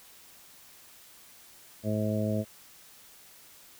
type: harmonic tone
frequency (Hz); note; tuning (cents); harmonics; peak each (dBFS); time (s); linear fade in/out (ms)
106.7; G#2; +47; 1 / 2 / 3 / 4 / 5 / 6; -31 / -30 / -38 / -39 / -36 / -35; 1.83-2.45; 50
effects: white hiss -54 dBFS RMS until 3.79 s